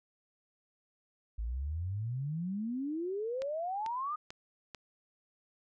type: exponential sweep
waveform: sine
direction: up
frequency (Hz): 52.5 to 1253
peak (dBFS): -33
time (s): 1.38-4.16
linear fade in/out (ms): 10
type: click train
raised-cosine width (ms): 0.2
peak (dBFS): -26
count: 4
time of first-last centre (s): 3.42-4.747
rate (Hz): 2.26
effects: none